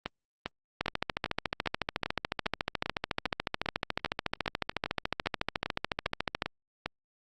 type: two click trains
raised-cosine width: 0.3 ms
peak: -15 / -12 dBFS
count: 18 / 79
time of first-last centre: 0.06-6.86 / 0.81-6.422 s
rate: 2.5 / 13.9 Hz
effects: Opus 32 kbps